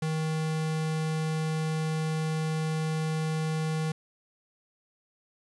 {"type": "tone", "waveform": "square", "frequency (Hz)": 157.7, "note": "D#3", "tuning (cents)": 24, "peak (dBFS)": -28, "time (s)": [0.02, 3.92], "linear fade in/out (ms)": 5, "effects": ["resampled to 24000 Hz", "9-bit"]}